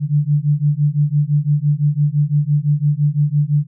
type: beating tone pair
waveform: sine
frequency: 144.2 / 150.1 Hz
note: D3 / D3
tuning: -31 / +38 cents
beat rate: 5.9 Hz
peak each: -16 dBFS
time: 0-3.67 s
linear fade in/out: 50 ms
effects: none